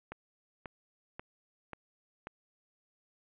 click train, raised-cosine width 0.5 ms, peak -26 dBFS, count 5, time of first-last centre 0.12-2.271 s, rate 1.86 Hz, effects resampled to 8000 Hz + 11-bit

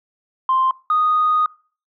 sine tone pair in turn, 1046.5 / 1240.2 Hz, C6 / D#6, 0 / -6 cents, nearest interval minor third, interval 294 cents, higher second, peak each -13 dBFS, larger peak neither, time 0.49-0.71 / 0.9-1.46 s, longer second, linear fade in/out 2 ms, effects noise-tail reverb RT60 0.4 s tail -23 dB re dry + tanh soft clip ceiling -9 dBFS

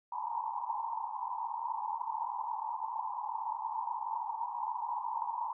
white band-pass noise, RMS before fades -37 dBFS, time 0.12-5.53 s, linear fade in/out 2 ms, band 860 to 980 Hz, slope 96 dB/octave, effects none

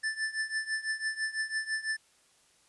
square tone with tremolo, 1760 Hz, A6, in tune, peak -28 dBFS, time 0.03-1.97 s, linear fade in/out 10 ms, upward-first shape triangle, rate 6 Hz, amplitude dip 90%, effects white hiss -65 dBFS RMS until 2.68 s + resampled to 24000 Hz

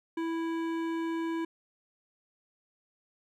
sine tone with hard clipping, 329.5 Hz, E4, 1 cent flat, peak -32 dBFS, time 0.17-1.45 s, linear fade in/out 5 ms, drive 14 dB, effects none

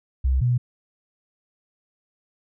sine tone pair in turn, 65.1 / 122.89 Hz, C2 / B2, -8 / -8 cents, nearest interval major seventh, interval 1100 cents, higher second, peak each -17 dBFS, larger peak neither, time 0.24-0.41 / 0.41-0.58 s, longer neither, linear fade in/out 10 ms, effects none

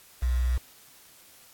sine tone with quantisation, 61.74 Hz, B1, in tune, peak -22 dBFS, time 0.22-0.58 s, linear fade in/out 10 ms, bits 7, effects white hiss -54 dBFS RMS until 1.53 s + AAC 64 kbps

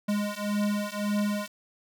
square beating tone pair, 205.7 / 207.5 Hz, G#3 / G#3, -16 / -1 cents, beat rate 1.8 Hz, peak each -30 dBFS, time 0.08-1.48 s, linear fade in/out 10 ms, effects none

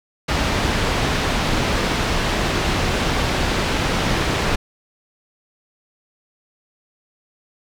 pink low-pass noise, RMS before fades -20 dBFS, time 0.28-4.56 s, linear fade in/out 10 ms, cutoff 4500 Hz, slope 12 dB/octave, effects none

